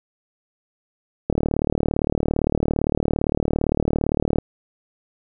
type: click train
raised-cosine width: 2 ms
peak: -6 dBFS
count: 117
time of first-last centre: 1.3-4.385 s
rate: 37.6 Hz
effects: none